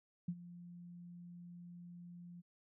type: tone with ADSR envelope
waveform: sine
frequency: 174.5 Hz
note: F3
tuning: 1 cent flat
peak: -34 dBFS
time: 0.28-2.42 s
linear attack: 6 ms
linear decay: 56 ms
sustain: -16 dB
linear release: 25 ms
effects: none